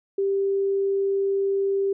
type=tone; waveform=sine; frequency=393.3 Hz; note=G4; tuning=6 cents sharp; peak=-20 dBFS; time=0.18-1.93 s; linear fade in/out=5 ms; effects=none